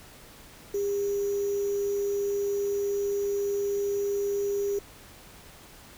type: tone with sample-and-hold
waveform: sine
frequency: 402.4 Hz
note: G4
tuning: 45 cents sharp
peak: -25 dBFS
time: 0.74-4.79 s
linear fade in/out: 5 ms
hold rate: 6300 Hz
effects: pink hiss -50 dBFS RMS until 5.97 s